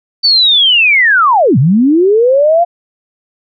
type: linear two-way sweep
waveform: sine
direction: down then up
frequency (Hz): 4590 to 116.54 to 708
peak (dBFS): -5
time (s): 0.23-2.65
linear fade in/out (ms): 20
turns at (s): 1.58
effects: none